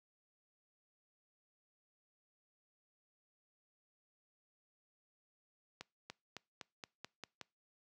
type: accelerating click train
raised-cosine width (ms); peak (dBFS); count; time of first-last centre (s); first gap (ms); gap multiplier
0.2; -28; 8; 5.81-7.413; 290; 0.92
effects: noise-tail reverb RT60 0.3 s tail -25 dB re dry + high-pass 100 Hz 12 dB/octave